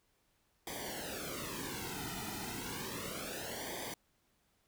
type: noise with flanger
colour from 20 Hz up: pink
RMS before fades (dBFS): -42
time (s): 0.67-3.94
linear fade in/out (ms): 2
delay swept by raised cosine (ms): 0.73 to 1.83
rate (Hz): 0.32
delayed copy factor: -1
effects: pink hiss -75 dBFS RMS until 4.67 s